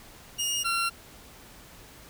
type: tone pair in turn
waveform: 20% pulse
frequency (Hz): 2849 / 1368.8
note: F7 / F6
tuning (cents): +34 / -35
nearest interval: octave + minor second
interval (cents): 1269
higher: first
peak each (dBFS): -22 / -20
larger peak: second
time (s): 0.38-0.64 / 0.64-0.9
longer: neither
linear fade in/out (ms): 20
effects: pink hiss -50 dBFS RMS until 2.09 s